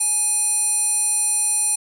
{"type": "tone with band-pass filter", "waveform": "square", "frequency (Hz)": 837, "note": "G#5", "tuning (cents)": 13, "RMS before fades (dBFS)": -20, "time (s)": [0, 1.76], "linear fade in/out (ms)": 10, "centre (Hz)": 9200, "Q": 7.6, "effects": []}